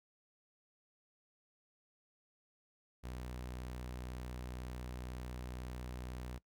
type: tone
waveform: sawtooth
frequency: 62 Hz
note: B1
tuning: 7 cents sharp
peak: -39 dBFS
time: 3.03-6.39 s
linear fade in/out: 20 ms
effects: noise-tail reverb RT60 0.1 s tail -20 dB re dry